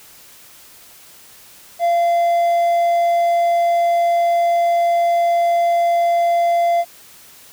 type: tone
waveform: triangle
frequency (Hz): 687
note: F5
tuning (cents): -29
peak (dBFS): -11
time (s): 1.79-6.85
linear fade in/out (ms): 50
effects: white hiss -44 dBFS RMS until 7.52 s